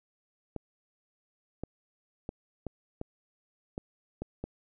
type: clicks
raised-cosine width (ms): 2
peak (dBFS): -22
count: 8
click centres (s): 0.563 / 1.636 / 2.291 / 2.667 / 3.014 / 3.779 / 4.22 / 4.44
effects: none

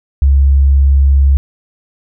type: tone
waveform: sine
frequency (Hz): 68.8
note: C#2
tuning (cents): -12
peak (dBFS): -5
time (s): 0.22-1.37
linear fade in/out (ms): 0
effects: none

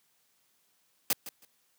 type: noise with echo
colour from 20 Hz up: white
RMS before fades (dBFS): -26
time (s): 1.1-1.13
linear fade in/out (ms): 2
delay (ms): 160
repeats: 2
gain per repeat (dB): -15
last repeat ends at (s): 1.45
effects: white hiss -71 dBFS RMS until 1.78 s + high-pass 100 Hz 12 dB/octave

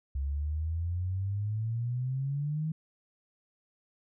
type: exponential sweep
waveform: sine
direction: up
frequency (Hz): 67.2 to 160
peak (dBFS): -29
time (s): 0.15-2.72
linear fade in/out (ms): 5
effects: none

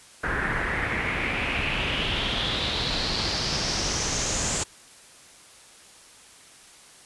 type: noise with low-pass filter sweep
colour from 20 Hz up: pink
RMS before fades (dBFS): -27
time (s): 0.23-4.64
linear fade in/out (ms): 10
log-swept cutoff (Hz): 1600 to 7500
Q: 4.7
effects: white hiss -50 dBFS RMS until 7.05 s + resampled to 24000 Hz

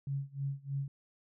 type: tone with tremolo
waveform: sine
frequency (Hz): 138.59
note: C#3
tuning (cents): 0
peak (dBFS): -31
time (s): 0.07-0.88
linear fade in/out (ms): 2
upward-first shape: sine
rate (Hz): 3.2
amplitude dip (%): 95
effects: none

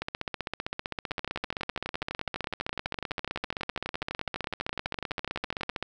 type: two click trains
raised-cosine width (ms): 0.3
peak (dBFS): -16 / -15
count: 56 / 91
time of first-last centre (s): 1.11-5.693 / 0.02-5.826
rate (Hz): 12 / 15.5
effects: none

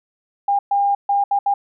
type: tone bursts at uneven times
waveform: sine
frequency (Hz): 804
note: G5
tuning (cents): +44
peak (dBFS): -14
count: 5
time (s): 0.48-0.59 / 0.71-0.95 / 1.09-1.24 / 1.31-1.39 / 1.46-1.54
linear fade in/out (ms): 5
effects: none

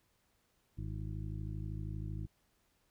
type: harmonic tone with a mistuned harmonic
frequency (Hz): 52.7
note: G#1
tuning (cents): +26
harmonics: 1 / 2 / 3 / 4 / 6 / 7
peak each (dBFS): -42 / -41 / -45 / -53 / -52 / -60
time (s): 0.77-2.27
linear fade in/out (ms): 20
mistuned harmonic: 7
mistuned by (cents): -81
effects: pink hiss -75 dBFS RMS until 2.9 s

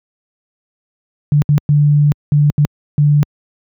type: tone bursts at uneven times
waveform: sine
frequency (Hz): 146.83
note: D3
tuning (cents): 0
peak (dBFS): -7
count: 6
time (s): 1.32-1.42 / 1.49-1.58 / 1.69-2.12 / 2.32-2.5 / 2.58-2.65 / 2.98-3.23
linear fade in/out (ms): 0
effects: high-pass 80 Hz 12 dB/octave

